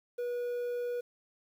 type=tone with quantisation; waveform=triangle; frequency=485.2 Hz; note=B4; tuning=31 cents flat; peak=-30 dBFS; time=0.18-1.01 s; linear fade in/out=10 ms; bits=10; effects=none